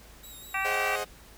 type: tone with vibrato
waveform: 5% pulse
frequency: 3800 Hz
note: A#7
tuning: 33 cents sharp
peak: -38 dBFS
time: 0.23-1.01 s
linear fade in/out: 10 ms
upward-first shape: sine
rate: 5.1 Hz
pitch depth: 42 cents each way
type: harmonic tone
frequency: 386.6 Hz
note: G4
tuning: 24 cents flat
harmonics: 2 / 3 / 4 / 5 / 6 / 7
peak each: -34 / -34 / -34 / -34 / -34 / -34 dBFS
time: 0.54-0.96 s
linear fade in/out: 5 ms
type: chord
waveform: sawtooth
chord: Ab dominant seventh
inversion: none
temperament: equal with one note detuned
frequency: 415.3 / 527.2 / 622.3 / 740 Hz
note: Ab4 / C5 / Eb5 / Gb5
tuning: 0 / +13 / 0 / 0 cents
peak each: -32 dBFS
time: 0.64-1.05 s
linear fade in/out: 20 ms
effects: added 53 Hz sine -53 dBFS peak until 1.37 s + pink hiss -53 dBFS RMS until 1.37 s